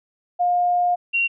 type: tone pair in turn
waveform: sine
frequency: 710 / 2751 Hz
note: F5 / F7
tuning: +28 / -27 cents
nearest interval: octave + major seventh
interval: 2345 cents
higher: second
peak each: -16 / -17 dBFS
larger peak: first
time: 0.39-0.96 / 1.13-1.28 s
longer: first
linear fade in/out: 20 ms
effects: none